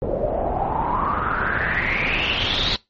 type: noise with low-pass filter sweep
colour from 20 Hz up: pink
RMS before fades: -22 dBFS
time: 0.02-2.76 s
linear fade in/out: 0 ms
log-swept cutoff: 500 to 4100 Hz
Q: 7.6
effects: noise-tail reverb RT60 0.2 s tail -22 dB re dry + MP3 32 kbps